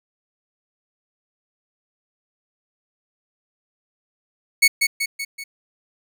sawtooth tone with echo, 2217 Hz, C#7, in tune, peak -7 dBFS, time 4.62-4.68 s, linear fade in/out 10 ms, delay 190 ms, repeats 4, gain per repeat -5 dB, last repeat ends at 5.44 s, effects none

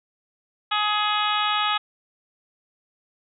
harmonic tone, 420 Hz, G#4, 19 cents sharp, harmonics 2 / 3 / 4 / 5 / 6 / 7 / 8 / 9, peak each -27 / -24 / -32 / -35 / -31 / -31 / -28 / -33 dBFS, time 0.71-1.78 s, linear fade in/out 10 ms, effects none

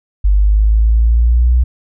sine linear sweep, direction up, 49 to 62 Hz, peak -7 dBFS, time 0.24-1.64 s, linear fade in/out 10 ms, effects none

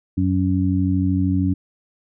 harmonic tone, 92.9 Hz, F#2, 7 cents sharp, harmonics 1 / 2 / 3, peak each -20 / -22 / -20 dBFS, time 0.17-1.54 s, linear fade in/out 10 ms, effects none

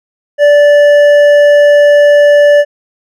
sine tone with hard clipping, 583 Hz, D5, 13 cents flat, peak -4 dBFS, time 0.38-2.65 s, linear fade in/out 50 ms, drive 7 dB, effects none

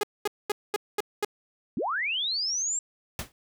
sawtooth tone bursts, 415.3 Hz, G#4, in tune, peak -20 dBFS, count 6, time 0.01-1.248 s, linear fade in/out 2 ms, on 23 ms, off 220 ms
sine linear sweep, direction up, 164.81 to 7570 Hz, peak -26 dBFS, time 1.77-2.79 s, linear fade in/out 2 ms
pink noise with exponential decay, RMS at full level -29 dBFS, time 3.19-3.32 s, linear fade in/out 1 ms, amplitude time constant 28 ms
effects none

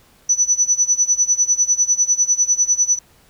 sine tone with tremolo, 5960 Hz, F#8, 12 cents sharp, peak -10 dBFS, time 0.29-2.99 s, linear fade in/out 5 ms, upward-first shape sine, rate 10 Hz, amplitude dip 90%, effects pink hiss -53 dBFS RMS until 3.29 s

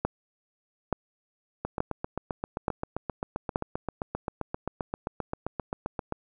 two click trains, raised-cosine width 1 ms, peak -16 / -11 dBFS, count 35 / 5, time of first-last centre 1.65-6.124 / 0.05-3.559 s, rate 7.6 / 1.14 Hz, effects none

